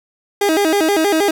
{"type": "tone with vibrato", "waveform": "30% pulse", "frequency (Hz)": 359, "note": "F4", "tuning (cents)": 48, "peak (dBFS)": -10, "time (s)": [0.41, 1.31], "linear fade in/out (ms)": 5, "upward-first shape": "square", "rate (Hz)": 6.3, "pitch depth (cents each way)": 210, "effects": []}